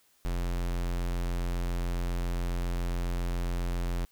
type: tone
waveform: square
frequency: 43.65 Hz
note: F1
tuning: in tune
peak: -29 dBFS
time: 0.25-4.05 s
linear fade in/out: 0 ms
effects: white hiss -66 dBFS RMS until 4.11 s